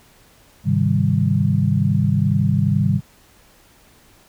sine chord, Ab major seventh, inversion none, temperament equal with one note detuned, 103.83 / 133.48 / 155.56 / 196 Hz, Ab2 / C3 / Eb3 / G3, 0 / +35 / 0 / 0 cents, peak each -20 dBFS, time 0.64-3.01 s, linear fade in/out 50 ms, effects pink hiss -52 dBFS RMS until 4.28 s

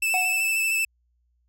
45% pulse tone with vibrato, 2637 Hz, E7, in tune, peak -21 dBFS, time 0.02-0.85 s, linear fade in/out 5 ms, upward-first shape sine, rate 13 Hz, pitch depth 21 cents each way
triangle tone with exponential decay, 741 Hz, F#5, 2 cents sharp, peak -20 dBFS, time 0.14-0.6 s, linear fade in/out 1 ms, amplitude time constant 100 ms
effects added 60 Hz sine -65 dBFS peak until 1.48 s

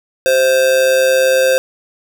square tone with amplitude modulation, 523.3 Hz, C5, in tune, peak -8 dBFS, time 0.26-1.58 s, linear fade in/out 0 ms, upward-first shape sine, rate 138 Hz, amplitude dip 50%, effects none

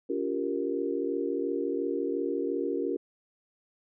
sine chord, G half-diminished seventh, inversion second, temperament equal with one note detuned, 283.3 / 349.2 / 392 / 466.2 Hz, Db4 / F4 / G4 / Bb4, +38 / 0 / 0 / 0 cents, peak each -33 dBFS, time 0.09-2.97 s, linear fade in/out 10 ms, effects none

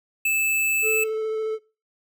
square tone, 2625 Hz, E7, 8 cents flat, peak -20 dBFS, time 0.25-1.04 s, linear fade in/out 5 ms
triangle tone with vibrato, 437.9 Hz, A4, 8 cents flat, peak -21 dBFS, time 0.82-1.59 s, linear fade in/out 50 ms, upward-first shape square, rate 14 Hz, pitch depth 9 cents each way
effects noise-tail reverb RT60 0.3 s tail -19 dB re dry

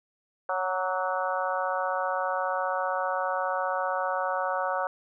harmonic tone with a mistuned harmonic, 185 Hz, F#3, in tune, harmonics 3 / 4 / 5 / 6 / 7 / 8, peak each -31 / -32 / -33 / -34 / -34 / -35 dBFS, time 0.49-4.87 s, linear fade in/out 2 ms, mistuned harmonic 6, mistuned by +37 cents, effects none

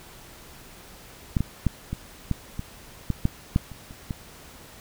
clicks, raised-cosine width 5 ms, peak -9 / -11 / -8 / -16 / -11 / -17 / -11 / -8 / -7 / -27 / -29 / -16 dBFS, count 12, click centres 1.368 / 1.406 / 1.667 / 1.93 / 2.313 / 2.594 / 3.103 / 3.254 / 3.561 / 3.717 / 3.909 / 4.108 s, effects pink hiss -47 dBFS RMS until 4.8 s

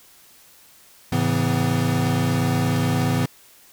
square tone cluster, 108 / 136.3 / 164.9 / 251.3 Hz, A2 / C#3 / E3 / B3, -32 / -29 / +1 / +30 cents, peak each -25 dBFS, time 1.12-3.26 s, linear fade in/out 5 ms, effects white hiss -51 dBFS RMS until 3.72 s

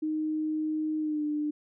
sine tone with pitch glide, 310 to 298.9 Hz, D#4 to D4, -6 to +31 cents, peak -27 dBFS, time 0.02-1.51 s, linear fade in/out 10 ms, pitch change -63 cents, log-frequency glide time 0.99-1.24 s, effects none

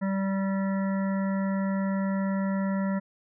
harmonic tone, 194.1 Hz, G3, 17 cents flat, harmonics 1 / 3 / 5 / 7 / 9 / 10, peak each -25 / -35 / -39 / -42 / -44 / -45 dBFS, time 0.01-3 s, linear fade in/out 20 ms, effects none

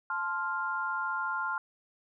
sine chord, F major, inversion first, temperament just, 873.1 / 1047.7 / 1396.9 Hz, A5 / C6 / F6, -14 / +2 / 0 cents, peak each -37 / -35 / -32 dBFS, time 0.1-1.58 s, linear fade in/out 2 ms, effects none

